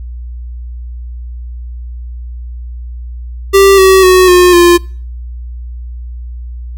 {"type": "tone with pitch steps", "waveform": "square", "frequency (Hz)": [392, 380.6, 369.6, 358.8, 348.4], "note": ["G4", "F#4", "F#4", "F4", "F4"], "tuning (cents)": [0, 49, -2, 47, -4], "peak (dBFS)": -3, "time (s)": [3.53, 4.78], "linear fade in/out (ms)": 20, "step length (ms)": 250, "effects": ["noise-tail reverb RT60 0.5 s tail -26 dB re dry", "added 60 Hz sine -21 dBFS peak until 6.77 s"]}